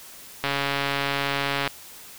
click train, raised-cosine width 0.3 ms, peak -8 dBFS, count 174, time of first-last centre 0.44-1.676 s, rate 140 Hz, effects white hiss -44 dBFS RMS until 2.18 s

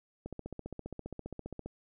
click train, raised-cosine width 2 ms, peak -27 dBFS, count 22, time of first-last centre 0.26-1.66 s, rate 15 Hz, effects none

